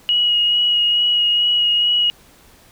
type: tone with vibrato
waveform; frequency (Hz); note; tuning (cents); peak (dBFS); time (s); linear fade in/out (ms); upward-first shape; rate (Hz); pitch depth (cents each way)
sine; 2897; F#7; -37; -13; 0.09-2.1; 0; sine; 2.3; 13
effects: pink hiss -49 dBFS RMS until 2.71 s